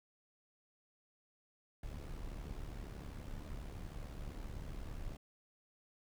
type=noise with amplitude modulation; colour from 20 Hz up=brown; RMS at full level=-42 dBFS; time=1.83-5.17 s; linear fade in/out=5 ms; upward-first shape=sine; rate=72.4 Hz; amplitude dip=65%; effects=none